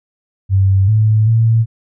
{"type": "tone with pitch steps", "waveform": "sine", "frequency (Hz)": [96.6, 108.4, 113.4], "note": ["G2", "A2", "A#2"], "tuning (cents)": [-25, -25, -47], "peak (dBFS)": -8, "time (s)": [0.49, 1.66], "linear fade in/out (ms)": 50, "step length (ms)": 390, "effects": []}